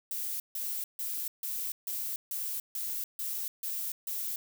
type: noise bursts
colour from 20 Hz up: violet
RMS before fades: -35 dBFS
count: 10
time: 0.11-4.36 s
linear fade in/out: 2 ms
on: 290 ms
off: 150 ms
effects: none